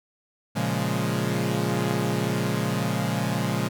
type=chord; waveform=sawtooth; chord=Bb minor seventh; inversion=none; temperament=equal; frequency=116.54 / 138.59 / 174.61 / 207.7 Hz; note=Bb2 / Db3 / F3 / Ab3; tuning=0 / 0 / 0 / 0 cents; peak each=-25 dBFS; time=0.55-3.69 s; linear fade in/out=20 ms; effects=none